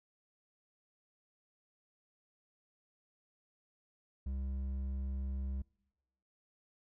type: tone with hard clipping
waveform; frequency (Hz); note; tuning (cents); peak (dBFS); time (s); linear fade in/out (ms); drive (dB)
sine; 66.7; C2; +34; -37; 4.26-5.62; 5; 6
effects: noise-tail reverb RT60 0.9 s tail -26 dB re dry